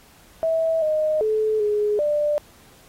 sine tone with pitch steps, 650 / 618 / 433.1 / 418.1 / 593 Hz, E5 / D#5 / A4 / G#4 / D5, -24 / -12 / -27 / +12 / +17 cents, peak -18 dBFS, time 0.43-2.38 s, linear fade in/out 0 ms, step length 390 ms, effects pink hiss -52 dBFS RMS until 2.88 s + AAC 48 kbps

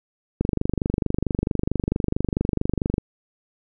click train, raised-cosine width 3 ms, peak -8 dBFS, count 64, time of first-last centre 0.41-2.981 s, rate 24.5 Hz, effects none

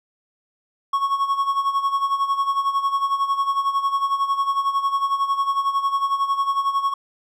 triangle tone with tremolo, 1104 Hz, C#6, 7 cents flat, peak -14 dBFS, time 0.93-6.94 s, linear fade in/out 5 ms, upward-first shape sine, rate 11 Hz, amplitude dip 70%, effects none

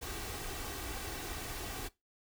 pink noise with comb filter, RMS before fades -41 dBFS, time 0.01-1.89 s, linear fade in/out 20 ms, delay 2.6 ms, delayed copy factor +0.5, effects noise-tail reverb RT60 0.2 s tail -19 dB re dry

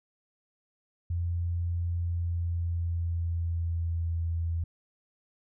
sine tone with pitch glide, 86.1 to 83.5 Hz, F2 to E2, -24 to +23 cents, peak -27 dBFS, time 1.1-4.64 s, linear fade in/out 5 ms, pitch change -53 cents, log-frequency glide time 1.96-4.17 s, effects none

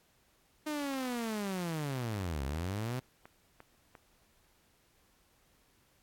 sawtooth linear two-way sweep, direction down then up, 308.2 to 64.7 to 131 Hz, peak -30 dBFS, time 0.66-3 s, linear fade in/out 10 ms, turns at 2.44 s
click train, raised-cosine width 0.5 ms, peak -35 dBFS, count 6, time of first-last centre 2.21-3.952 s, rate 2.87 Hz
effects pink hiss -69 dBFS RMS until 6.02 s + AAC 64 kbps

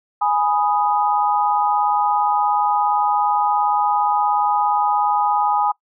sine chord, G# minor, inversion none, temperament equal, 830.6 / 987.8 / 1244.5 Hz, G#5 / B5 / D#6, 0 / 0 / 0 cents, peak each -17 / -22 / -22 dBFS, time 0.21-5.72 s, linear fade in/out 10 ms, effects noise-tail reverb RT60 0.1 s tail -21 dB re dry

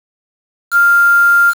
sine tone with quantisation, 1396.9 Hz, F6, in tune, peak -6 dBFS, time 0.71-1.54 s, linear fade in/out 50 ms, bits 4, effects none

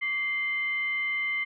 sine tone with frequency modulation, 2093 Hz, C7, in tune, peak -26 dBFS, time 0.01-1.45 s, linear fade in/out 20 ms, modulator 940 Hz, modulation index 0.31, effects none

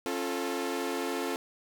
sawtooth chord, Db augmented, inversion none, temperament equal with one note detuned, 272.4 / 349.2 / 440 Hz, Db4 / F4 / A4, -30 / 0 / 0 cents, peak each -31 dBFS, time 0.06-1.36 s, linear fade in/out 0 ms, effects none

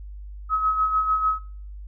sine tone with tremolo, 1279 Hz, D#6, 47 cents sharp, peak -17 dBFS, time 0.49-1.39 s, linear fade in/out 50 ms, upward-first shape sine, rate 6.7 Hz, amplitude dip 55%, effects noise-tail reverb RT60 0.5 s tail -25 dB re dry + added 50 Hz sine -35 dBFS peak until 1.87 s

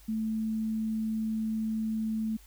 sine tone, 220 Hz, A3, in tune, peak -28 dBFS, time 0.08-2.37 s, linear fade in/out 10 ms, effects added 50 Hz sine -53 dBFS peak until 2.46 s + white hiss -59 dBFS RMS until 2.46 s

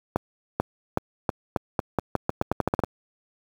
accelerating click train, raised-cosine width 1 ms, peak -7 dBFS, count 16, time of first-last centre 0.16-2.837 s, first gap 440 ms, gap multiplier 0.85, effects high-pass 60 Hz 12 dB/octave + 7-bit

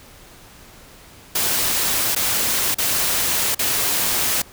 white noise with dropouts, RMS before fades -20 dBFS, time 1.35-4.42 s, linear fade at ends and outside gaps 5 ms, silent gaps 2.15-2.161 / 2.745-2.783 / 3.548-3.591 s, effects pink hiss -45 dBFS RMS until 4.52 s

